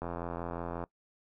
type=click train; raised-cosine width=1 ms; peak=-23 dBFS; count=71; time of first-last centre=0.02-0.839 s; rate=85.5 Hz; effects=noise-tail reverb RT60 0.1 s tail -21 dB re dry